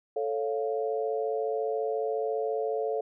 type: chord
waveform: sine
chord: A augmented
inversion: none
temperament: equal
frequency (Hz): 440 / 554.4 / 698.5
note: A4 / C#5 / E#5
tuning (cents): 0 / 0 / 0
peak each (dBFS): -29 / -33 / -34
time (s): 0.16-3.01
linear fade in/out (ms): 5
effects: none